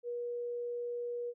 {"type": "tone", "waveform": "sine", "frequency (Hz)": 480.6, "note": "B4", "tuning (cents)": -47, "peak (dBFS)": -35, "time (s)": [0.03, 1.34], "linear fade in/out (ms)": 50, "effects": []}